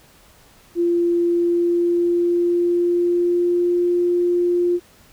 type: tone with pitch glide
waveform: sine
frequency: 344.7 to 351.3 Hz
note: F4 to F4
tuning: -23 to +10 cents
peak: -15 dBFS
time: 0.75-4.8 s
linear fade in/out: 50 ms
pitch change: +33 cents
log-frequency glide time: 1.28-3.82 s
effects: pink hiss -51 dBFS RMS until 5.12 s